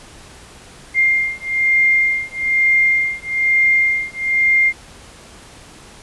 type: beating tone pair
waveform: sine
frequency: 2110 / 2111.1 Hz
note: C7 / C7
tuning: +14 / +15 cents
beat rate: 1.1 Hz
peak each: -16 dBFS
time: 0.94-4.73 s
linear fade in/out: 50 ms
effects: pink hiss -41 dBFS RMS until 6.02 s + resampled to 24000 Hz